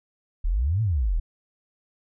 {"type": "exponential two-way sweep", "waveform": "sine", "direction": "up then down", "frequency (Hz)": [35, 116.54, 35], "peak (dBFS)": -20, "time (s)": [0.44, 1.2], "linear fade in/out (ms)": 10, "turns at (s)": 0.82, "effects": []}